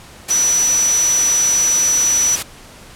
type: tone in noise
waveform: sine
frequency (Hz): 5920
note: F#8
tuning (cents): 0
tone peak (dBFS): -12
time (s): 0.3-2.36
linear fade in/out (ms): 10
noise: white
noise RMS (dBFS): -22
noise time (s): 0.28-2.43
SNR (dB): +7
effects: pink hiss -40 dBFS RMS until 2.95 s + low-pass 11000 Hz 12 dB/octave